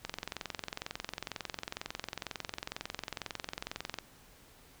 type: click train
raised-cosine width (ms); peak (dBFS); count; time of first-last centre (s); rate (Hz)
0.2; -19; 88; 0.05-3.987; 22.1
effects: pink hiss -59 dBFS RMS until 4.8 s